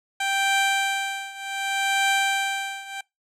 15% pulse tone with tremolo, 784 Hz, G5, in tune, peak -12 dBFS, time 0.2-3.01 s, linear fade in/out 5 ms, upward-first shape triangle, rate 0.66 Hz, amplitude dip 90%, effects noise-tail reverb RT60 0.2 s tail -24 dB re dry + low-pass 10000 Hz 12 dB/octave

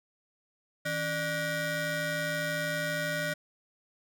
25% pulse ring-modulated tone, 434.5 Hz, A4, 22 cents flat, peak -23 dBFS, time 0.85-3.34 s, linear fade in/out 10 ms, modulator 1030 Hz, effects none

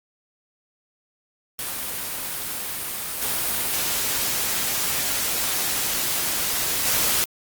white noise with level steps, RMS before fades -29 / -24 / -21 dBFS, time 1.59-7.24 s, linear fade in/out 0 ms, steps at 3.21 / 6.84 s, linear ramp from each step 20 ms, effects Opus 32 kbps

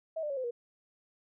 sine tone with pitch steps, 644 / 597.4 / 554.2 / 514.1 / 476.9 Hz, E5 / D5 / C#5 / C5 / A#4, -41 / +29 / -1 / -31 / +39 cents, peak -32 dBFS, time 0.16-0.51 s, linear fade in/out 10 ms, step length 70 ms, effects none

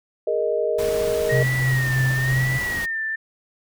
sine chord, Ab suspended second, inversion none, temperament just, 415.3 / 467.2 / 623 Hz, Ab4 / Bb4 / Eb5, 0 / +4 / +2 cents, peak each -25 / -23 / -23 dBFS, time 0.27-1.43 s, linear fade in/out 5 ms
pink noise, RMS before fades -32 dBFS, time 0.78-2.86 s, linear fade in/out 10 ms
sine tone with vibrato, 1864.7 Hz, A#6, in tune, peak -23 dBFS, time 1.29-3.16 s, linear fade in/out 10 ms, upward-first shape sine, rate 0.99 Hz, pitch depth 90 cents each way
sine tone with tremolo, 130 Hz, C3, 11 cents flat, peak -17 dBFS, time 1.31-2.59 s, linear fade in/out 20 ms, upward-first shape sine, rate 3.1 Hz, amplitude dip 40%
effects none

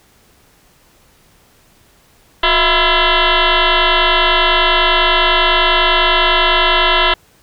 sine tone with frequency modulation, 1036 Hz, C6, 17 cents flat, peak -9 dBFS, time 2.43-7.14 s, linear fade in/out 5 ms, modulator 337 Hz, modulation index 7.6, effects pink hiss -51 dBFS RMS until 7.42 s

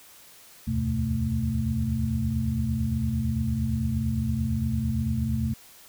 sine tone cluster, 74.4 / 83.2 / 101.4 / 126.2 / 221.4 Hz, D2 / E2 / G#2 / B2 / A3, +23 / +17 / -41 / +38 / +11 cents, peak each -32 / -31 / -36 / -28 / -28 dBFS, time 0.67-5.54 s, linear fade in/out 10 ms, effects white hiss -51 dBFS RMS until 5.88 s

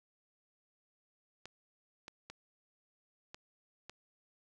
clicks, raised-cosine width 0.2 ms, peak -29 dBFS, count 5, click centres 1.456 / 2.081 / 2.3 / 3.345 / 3.896 s, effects none

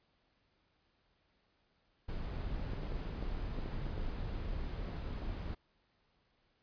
brown noise, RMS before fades -39 dBFS, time 2.08-5.55 s, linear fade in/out 10 ms
clicks, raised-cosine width 2 ms, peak -31 dBFS, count 9, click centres 2.734 / 2.833 / 2.921 / 3.226 / 3.587 / 3.66 / 3.866 / 3.979 / 4.887 s
effects pink hiss -75 dBFS RMS until 6.62 s + resampled to 11025 Hz

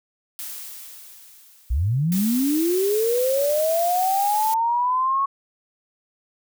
blue noise with exponential decay, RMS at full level -32 dBFS, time 0.39-2.79 s, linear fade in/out 0 ms, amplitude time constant 520 ms
sine linear sweep, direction up, 52.9 to 1108.7 Hz, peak -18 dBFS, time 1.7-5.26 s, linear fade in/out 10 ms
blue noise, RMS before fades -30 dBFS, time 2.12-4.54 s, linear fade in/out 0 ms
effects none

